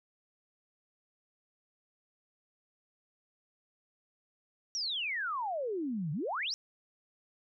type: exponential two-way sweep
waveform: sine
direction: down then up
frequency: 5800 to 140.3 to 5800 Hz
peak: -32 dBFS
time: 4.75-6.54 s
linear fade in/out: 0 ms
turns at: 6.12 s
effects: none